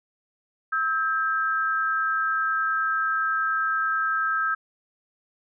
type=tone pair together; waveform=sine; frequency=1297 / 1587.2 Hz; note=E6 / G6; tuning=-28 / +21 cents; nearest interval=minor third; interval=349 cents; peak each=-24 / -25 dBFS; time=0.72-4.55 s; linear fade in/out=10 ms; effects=none